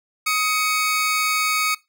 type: tone pair together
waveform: sawtooth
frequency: 1258 / 2235 Hz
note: D#6 / C#7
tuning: +19 / +14 cents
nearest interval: minor seventh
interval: 995 cents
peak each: -18 / -18 dBFS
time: 0.26-1.75 s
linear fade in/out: 10 ms
effects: noise-tail reverb RT60 0.2 s tail -19 dB re dry